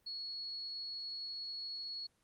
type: tone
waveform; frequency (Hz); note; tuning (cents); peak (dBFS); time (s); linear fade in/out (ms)
sine; 4353; C#8; -32; -40; 0.06-2.07; 10
effects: pink hiss -75 dBFS RMS until 2.23 s + Opus 32 kbps